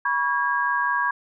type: tone cluster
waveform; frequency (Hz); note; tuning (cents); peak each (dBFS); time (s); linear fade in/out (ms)
sine; 975 / 1120 / 1633; B5 / C#6 / G#6; -23 / +18 / -30; -25 / -26 / -23; 0.05-1.11; 5
effects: none